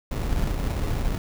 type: noise with sample-and-hold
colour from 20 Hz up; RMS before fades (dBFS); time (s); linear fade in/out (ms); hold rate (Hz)
brown; -25; 0.11-1.18; 5; 1575
effects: none